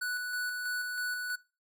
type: tone with tremolo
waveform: square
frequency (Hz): 1480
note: F#6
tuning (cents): 0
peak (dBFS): -32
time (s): 0.01-1.36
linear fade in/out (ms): 10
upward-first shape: square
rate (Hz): 3.1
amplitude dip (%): 30
effects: noise-tail reverb RT60 0.3 s tail -21 dB re dry